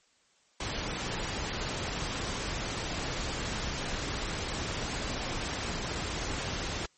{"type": "noise", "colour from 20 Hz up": "pink", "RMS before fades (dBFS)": -34, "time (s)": [0.6, 6.86], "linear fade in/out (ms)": 5, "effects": ["white hiss -67 dBFS RMS until 6.97 s", "MP3 32 kbps"]}